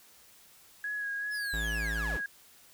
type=tone with vibrato; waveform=sine; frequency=1661.2 Hz; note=G#6; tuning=in tune; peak=-32 dBFS; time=0.84-2.26 s; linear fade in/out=2 ms; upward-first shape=sine; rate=2.6 Hz; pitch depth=27 cents each way
type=linear sweep; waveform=sawtooth; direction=down; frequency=5300 to 91.1 Hz; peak=-37 dBFS; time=1.3-2.22 s; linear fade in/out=50 ms
type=tone; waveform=square; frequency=55.1 Hz; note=A1; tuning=3 cents sharp; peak=-34 dBFS; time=1.53-2.17 s; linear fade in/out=5 ms
effects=white hiss -58 dBFS RMS until 2.73 s